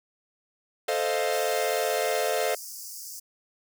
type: chord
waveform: 45% pulse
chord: F dominant seventh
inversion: first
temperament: equal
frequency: 440 / 523.3 / 622.3 / 698.5 Hz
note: A4 / C5 / Eb5 / F5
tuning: 0 / 0 / 0 / 0 cents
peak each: -30 dBFS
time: 0.88-2.55 s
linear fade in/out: 5 ms
type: high-pass noise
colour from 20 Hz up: pink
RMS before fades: -40 dBFS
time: 1.32-3.2 s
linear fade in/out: 10 ms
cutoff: 4800 Hz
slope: 96 dB/octave
effects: none